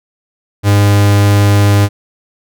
45% pulse tone, 101.8 Hz, G#2, 34 cents flat, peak -6 dBFS, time 0.63-1.89 s, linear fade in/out 50 ms, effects none

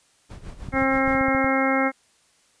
brown noise with tremolo, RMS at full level -35 dBFS, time 0.29-1.21 s, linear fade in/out 20 ms, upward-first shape sine, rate 6.4 Hz, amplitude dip 75%
clicks, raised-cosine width 5 ms, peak -20 dBFS, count 9, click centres 0.687 / 0.74 / 0.822 / 1.078 / 1.15 / 1.211 / 1.284 / 1.349 / 1.445 s
harmonic tone, 267.3 Hz, C4, 37 cents sharp, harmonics 1 / 2 / 3 / 4 / 5 / 6 / 7 / 8, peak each -23 / -25 / -27 / -33 / -27 / -31 / -32 / -26 dBFS, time 0.72-1.92 s, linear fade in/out 50 ms
effects white hiss -61 dBFS RMS until 2.6 s + resampled to 22050 Hz

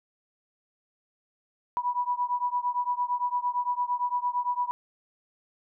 sine beating tone pair, 976 / 984.8 Hz, B5 / B5, -21 / -5 cents, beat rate 8.8 Hz, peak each -28 / -29 dBFS, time 1.77-4.71 s, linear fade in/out 0 ms, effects none

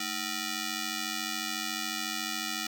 5% pulse ring-modulated tone, 534 Hz, C5, 35 cents sharp, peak -17 dBFS, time 0-2.67 s, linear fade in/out 5 ms, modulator 848 Hz, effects none

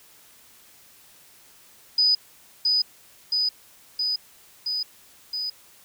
sine tone with echo, 4978 Hz, D#8, in tune, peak -16 dBFS, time 1.98-2.15 s, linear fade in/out 5 ms, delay 670 ms, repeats 5, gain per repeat -2 dB, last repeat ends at 5.5 s, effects white hiss -53 dBFS RMS until 5.84 s

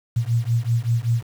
sine beating tone pair, 114.5 / 119.7 Hz, A#2 / A#2, -31 / +46 cents, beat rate 5.2 Hz, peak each -21 dBFS, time 0.16-1.23 s, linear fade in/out 10 ms, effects 7-bit

